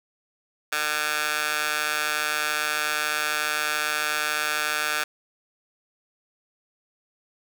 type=tone with high-pass filter; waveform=15% pulse; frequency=151.2 Hz; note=D#3; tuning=49 cents flat; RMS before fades=-26 dBFS; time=0.72-5.04 s; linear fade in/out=5 ms; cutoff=1400 Hz; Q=1.3; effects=none